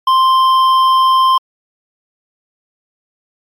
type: tone with hard clipping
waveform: sine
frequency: 1046.5 Hz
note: C6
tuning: in tune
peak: -9 dBFS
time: 0.07-1.38 s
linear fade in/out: 5 ms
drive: 7 dB
effects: MP3 64 kbps